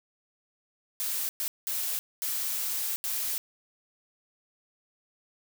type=noise bursts at uneven times; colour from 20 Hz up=blue; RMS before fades=-31 dBFS; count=5; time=1-1.29 / 1.4-1.48 / 1.67-1.99 / 2.22-2.96 / 3.04-3.38 s; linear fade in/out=0 ms; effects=none